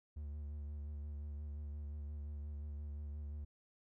triangle tone with vibrato, 73.42 Hz, D2, in tune, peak -40 dBFS, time 0.16-3.45 s, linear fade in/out 10 ms, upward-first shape sine, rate 5.7 Hz, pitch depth 35 cents each way, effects none

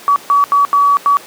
sine tone bursts at uneven times, 1138 Hz, C#6, 45 cents sharp, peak -7 dBFS, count 5, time 0.08-0.16 / 0.3-0.44 / 0.52-0.65 / 0.73-0.97 / 1.06-1.17 s, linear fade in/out 0 ms, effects pink hiss -35 dBFS RMS until 1.26 s + high-pass 300 Hz 12 dB/octave

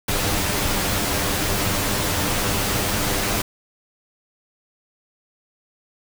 pink noise with comb filter, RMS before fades -22 dBFS, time 0.08-3.42 s, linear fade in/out 5 ms, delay 10 ms, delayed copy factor +0.5, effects none

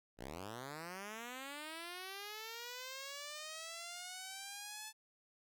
5% pulse linear sweep, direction up, 51.91 to 873 Hz, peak -34 dBFS, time 0.17-4.93 s, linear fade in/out 50 ms, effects none

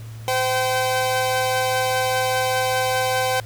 sawtooth tone pair together, 515 / 770 Hz, C5 / G5, -28 / -31 cents, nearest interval perfect fifth, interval 697 cents, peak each -18 dBFS, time 0.28-3.4 s, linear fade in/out 0 ms, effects added 112 Hz sine -33 dBFS peak until 3.45 s + pink hiss -47 dBFS RMS until 3.45 s

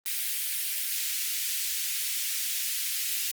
white high-pass noise, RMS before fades -30 dBFS, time 0.06-3.31 s, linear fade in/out 0 ms, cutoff 2000 Hz, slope 24 dB/octave, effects Opus 32 kbps

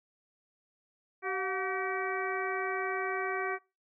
harmonic tone with a mistuned harmonic, 382 Hz, G4, 45 cents flat, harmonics 1 / 2 / 3 / 4 / 5 / 6, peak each -35 / -38 / -37 / -39 / -39 / -40 dBFS, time 1.22-3.59 s, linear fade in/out 50 ms, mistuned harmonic 2, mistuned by -80 cents, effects noise-tail reverb RT60 0.3 s tail -26 dB re dry

